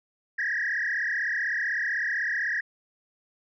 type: tone with frequency modulation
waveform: sine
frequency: 1780 Hz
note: A6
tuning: 20 cents sharp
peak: -24 dBFS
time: 0.38-2.61 s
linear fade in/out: 10 ms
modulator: 35.9 Hz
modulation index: 4.3
effects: tanh soft clip ceiling -21 dBFS